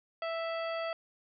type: harmonic tone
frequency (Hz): 659.3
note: E5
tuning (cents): 0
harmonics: 1 / 2 / 3 / 4 / 5 / 7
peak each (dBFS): -34 / -40 / -44 / -46 / -48 / -51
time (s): 0.22-0.93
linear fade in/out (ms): 2
effects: none